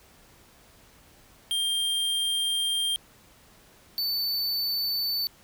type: tone pair in turn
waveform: square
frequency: 3192 / 4514 Hz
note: G7 / C#8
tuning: +31 / +31 cents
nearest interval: tritone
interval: 600 cents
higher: second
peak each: -25 / -26 dBFS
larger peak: first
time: 1.51-2.96 / 3.98-5.27 s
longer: first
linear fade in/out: 0 ms
effects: pink hiss -56 dBFS RMS until 5.43 s